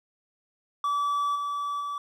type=tone with level steps; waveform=triangle; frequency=1152 Hz; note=D6; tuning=34 cents flat; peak=-22 / -26 / -28 dBFS; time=0.84-1.98 s; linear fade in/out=2 ms; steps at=1.35 / 1.8 s; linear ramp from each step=10 ms; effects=none